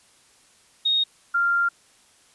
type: tone pair in turn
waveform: sine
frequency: 3729 / 1391.2 Hz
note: A#7 / F6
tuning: 0 / -7 cents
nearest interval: octave + perfect fourth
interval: 1707 cents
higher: first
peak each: -18 dBFS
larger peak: neither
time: 0.85-1.04 / 1.34-1.69 s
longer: second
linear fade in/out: 10 ms
effects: white hiss -57 dBFS RMS until 2.34 s + resampled to 24000 Hz